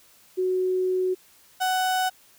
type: tone pair in turn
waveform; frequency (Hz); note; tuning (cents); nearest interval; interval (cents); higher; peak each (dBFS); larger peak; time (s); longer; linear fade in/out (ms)
sine / 35% pulse; 370 / 745.4; F#4 / F#5; 0 / +13; octave; 1213; second; -21 / -20; second; 0.37-1.15 / 1.6-2.1; first; 20
effects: white hiss -56 dBFS RMS until 2.38 s